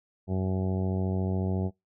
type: harmonic tone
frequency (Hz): 94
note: F#2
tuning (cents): +28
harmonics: 1 / 2 / 3 / 4 / 5 / 6 / 7 / 8 / 9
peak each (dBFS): -28 / -30 / -39 / -36 / -41 / -46 / -41 / -47 / -48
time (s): 0.27-1.71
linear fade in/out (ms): 50
effects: noise-tail reverb RT60 0.2 s tail -26 dB re dry